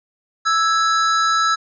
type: tone pair together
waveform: square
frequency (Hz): 1320.2 / 1661.2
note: E6 / G#6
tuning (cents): +2 / 0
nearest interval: major third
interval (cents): 398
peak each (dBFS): -16 / -23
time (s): 0.45-1.56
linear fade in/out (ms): 20
effects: resampled to 16000 Hz